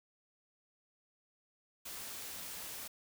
white noise, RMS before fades -45 dBFS, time 1.85-2.88 s, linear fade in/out 10 ms, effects none

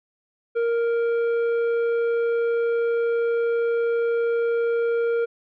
triangle tone with tanh clipping, 466.2 Hz, A#4, in tune, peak -21 dBFS, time 0.55-5.26 s, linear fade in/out 20 ms, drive 12 dB, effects none

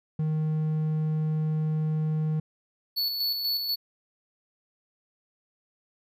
triangle tone, 155.56 Hz, D#3, in tune, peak -22 dBFS, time 0.19-2.4 s, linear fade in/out 5 ms
square tone with tremolo, 4435 Hz, C#8, in tune, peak -25 dBFS, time 2.96-3.76 s, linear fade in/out 20 ms, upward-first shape square, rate 4.1 Hz, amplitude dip 40%
effects none

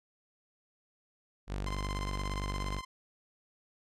sawtooth tone, 49 Hz, G1, in tune, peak -30 dBFS, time 1.47-2.82 s, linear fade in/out 50 ms
sawtooth tone with tremolo, 1038 Hz, C6, 14 cents flat, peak -32 dBFS, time 1.66-2.85 s, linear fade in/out 10 ms, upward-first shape triangle, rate 17 Hz, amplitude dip 90%
effects low-pass 8000 Hz 12 dB/octave

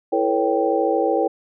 sine tone cluster, 332.3 / 432.4 / 485.6 / 554 / 783 Hz, E4 / A4 / B4 / C#5 / G5, +14 / -30 / -29 / -1 / -2 cents, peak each -23 dBFS, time 0.12-1.28 s, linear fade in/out 10 ms, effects none

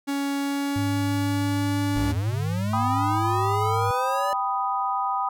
45% pulse tone with pitch glide, 280 to 287.9 Hz, C#4 to D4, +18 to -34 cents, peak -24 dBFS, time 0.07-2.13 s, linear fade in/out 20 ms, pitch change +48 cents, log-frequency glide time 0.39-1.8 s
sine tone with vibrato, 103.83 Hz, G#2, in tune, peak -25 dBFS, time 0.76-3.91 s, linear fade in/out 0 ms, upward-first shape sine, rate 6 Hz, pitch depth 15 cents each way
square linear sweep, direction up, 40.59 to 586 Hz, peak -28 dBFS, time 1.96-4.33 s, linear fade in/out 0 ms
sine chord, G augmented, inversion none, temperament equal, 784 / 987.8 / 1244.5 Hz, G5 / B5 / D#6, 0 / 0 / 0 cents, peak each -27 dBFS, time 2.73-5.29 s, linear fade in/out 5 ms
effects none

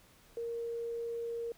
sine tone, 466.2 Hz, A#4, in tune, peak -35 dBFS, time 0.37-1.52 s, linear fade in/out 2 ms, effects pink hiss -62 dBFS RMS until 1.57 s

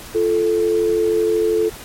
sine tone pair together, 344.9 / 437.7 Hz, F4 / A4, -22 / -9 cents, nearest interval major third, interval 413 cents, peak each -20 / -15 dBFS, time 0.14-1.7 s, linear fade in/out 20 ms, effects pink hiss -36 dBFS RMS until 1.84 s + MP3 64 kbps

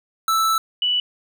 square / sine tone pair in turn, 1318.5 / 2960 Hz, E6 / F#7, 0 / 0 cents, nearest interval octave + major second, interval 1400 cents, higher second, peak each -17 / -17 dBFS, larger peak neither, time 0.28-0.58 / 0.82-1 s, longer first, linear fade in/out 2 ms, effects none

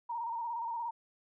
sine tone with vibrato, 932.3 Hz, A#5, in tune, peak -34 dBFS, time 0.09-0.91 s, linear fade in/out 10 ms, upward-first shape square, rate 17 Hz, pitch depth 40 cents each way, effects none

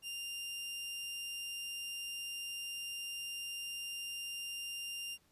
sawtooth tone, 2794 Hz, F7, in tune, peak -37 dBFS, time 0.02-5.18 s, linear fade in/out 50 ms, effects pink hiss -71 dBFS RMS until 5.31 s + resampled to 32000 Hz

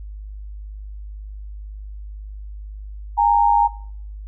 sine tone pair together, 822.3 / 924 Hz, G#5 / A#5, -17 / -16 cents, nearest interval major second, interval 201 cents, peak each -16 dBFS, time 3.17-3.68 s, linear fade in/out 20 ms, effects noise-tail reverb RT60 0.6 s tail -20 dB re dry + added 51 Hz sine -31 dBFS peak until 4.27 s

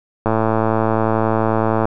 click train, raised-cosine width 1 ms, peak -3 dBFS, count 178, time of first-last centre 0.26-1.855 s, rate 111 Hz, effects none

